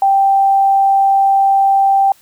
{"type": "tone", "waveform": "sine", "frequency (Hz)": 784, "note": "G5", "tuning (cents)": 0, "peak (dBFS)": -8, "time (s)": [0.02, 2.12], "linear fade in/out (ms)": 2, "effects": ["white hiss -49 dBFS RMS until 2.21 s"]}